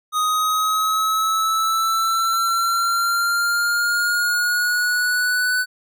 square linear sweep, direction up, 1244.5 to 1499 Hz, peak -18 dBFS, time 0.12-5.66 s, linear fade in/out 50 ms, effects none

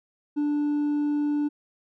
sine tone with hard clipping, 293.7 Hz, D4, in tune, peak -23 dBFS, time 0.36-1.49 s, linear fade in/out 20 ms, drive 2 dB, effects none

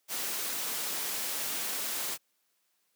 white noise, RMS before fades -34 dBFS, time 0.08-2.18 s, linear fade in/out 50 ms, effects white hiss -75 dBFS RMS until 2.95 s + high-pass 200 Hz 12 dB/octave

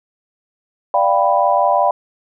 sine chord, G dominant seventh, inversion second, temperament equal, 587.3 / 698.5 / 784 / 987.8 Hz, D5 / F5 / G5 / B5, 0 / 0 / 0 / 0 cents, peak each -17 dBFS, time 0.94-1.91 s, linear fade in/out 2 ms, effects none

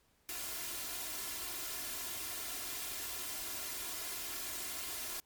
white noise with comb filter, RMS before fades -41 dBFS, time 0.29-5.2 s, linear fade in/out 0 ms, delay 2.9 ms, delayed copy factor +0.65, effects pink hiss -72 dBFS RMS until 5.25 s + MP3 96 kbps

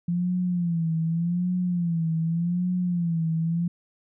sine tone with vibrato, 171.2 Hz, F3, 34 cents flat, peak -22 dBFS, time 0.08-3.68 s, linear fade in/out 5 ms, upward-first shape sine, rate 0.85 Hz, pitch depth 97 cents each way, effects none

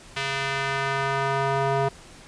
square tone with band-pass filter sweep, 137.1 Hz, C#3, 19 cents flat, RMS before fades -25 dBFS, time 0.16-1.89 s, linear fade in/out 10 ms, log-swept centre 2600 to 710 Hz, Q 1.1, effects pink hiss -47 dBFS RMS until 2.27 s + resampled to 22050 Hz

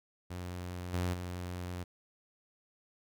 sawtooth tone with level steps, 89.4 Hz, F2, 41 cents sharp, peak -35 / -27 / -34 dBFS, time 0.3-1.84 s, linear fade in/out 10 ms, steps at 0.93 / 1.13 s, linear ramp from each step 10 ms, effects none

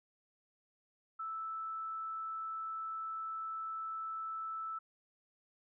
sine tone, 1316 Hz, E6, 3 cents flat, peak -38 dBFS, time 1.19-4.79 s, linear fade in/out 10 ms, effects none

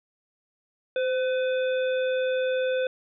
harmonic tone with a mistuned harmonic, 503 Hz, B4, 32 cents sharp, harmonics 1 / 3 / 5 / 7, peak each -23 / -34 / -39 / -40 dBFS, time 0.96-2.87 s, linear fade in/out 2 ms, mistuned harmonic 1, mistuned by +41 cents, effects none

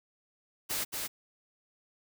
white noise with echo, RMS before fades -33 dBFS, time 0.69-0.85 s, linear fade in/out 20 ms, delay 230 ms, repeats 1, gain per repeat -3 dB, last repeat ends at 1.08 s, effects none

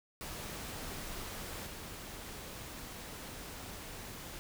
pink noise with level steps, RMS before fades -43 / -46 dBFS, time 0.21-4.39 s, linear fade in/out 0 ms, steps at 1.66 s, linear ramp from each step 5 ms, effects none

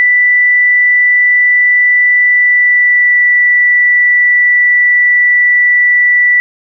sine tone with pitch glide, 1975.5 to 1964.1 Hz, B6 to B6, 0 to -10 cents, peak -5 dBFS, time 0-6.4 s, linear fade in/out 0 ms, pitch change -10 cents, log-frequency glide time 2.28-3.19 s, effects none

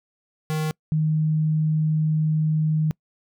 square / sine tone pair in turn, 155.6 / 155.6 Hz, D#3 / D#3, 0 / 0 cents, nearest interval unison, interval 0 cents, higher neither, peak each -23 / -18 dBFS, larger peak second, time 0.5-0.71 / 0.92-2.91 s, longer second, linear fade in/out 0 ms, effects noise-tail reverb RT60 0.1 s tail -26 dB re dry

